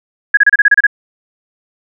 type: tone bursts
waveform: sine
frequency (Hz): 1661.2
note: G#6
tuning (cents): 0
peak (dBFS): -3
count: 9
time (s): 0.34-0.868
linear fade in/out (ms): 5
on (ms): 32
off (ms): 30
effects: none